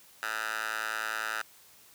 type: tone with high-pass filter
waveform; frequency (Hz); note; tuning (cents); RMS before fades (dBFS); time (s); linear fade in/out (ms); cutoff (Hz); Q
10% pulse; 110; A2; 0; -34; 0.23-1.42; 0; 1300; 3.8
effects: white hiss -57 dBFS RMS until 1.94 s + high-pass 60 Hz 12 dB/octave